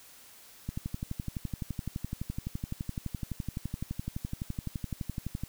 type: click train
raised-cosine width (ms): 5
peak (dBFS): -21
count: 57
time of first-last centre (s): 0.69-5.436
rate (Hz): 11.8
effects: white hiss -54 dBFS RMS until 5.48 s